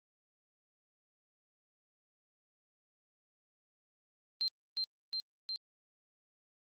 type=tone with echo; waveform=sine; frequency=4148 Hz; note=C8; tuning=16 cents flat; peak=-30 dBFS; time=4.41-4.48 s; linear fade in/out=0 ms; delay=360 ms; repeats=3; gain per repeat=-2 dB; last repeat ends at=5.56 s; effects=Opus 32 kbps